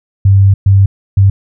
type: tone bursts at uneven times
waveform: sine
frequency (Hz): 98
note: G2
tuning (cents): 0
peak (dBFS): -3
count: 3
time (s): 0.25-0.54 / 0.66-0.86 / 1.17-1.3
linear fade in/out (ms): 5
effects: none